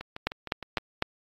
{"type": "two click trains", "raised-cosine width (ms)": 0.3, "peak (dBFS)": [-9, -21], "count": [4, 6], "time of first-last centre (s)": [[0.27, 1.024], [0.01, 0.782]], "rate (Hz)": [3.98, 6.48], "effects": ["AAC 32 kbps"]}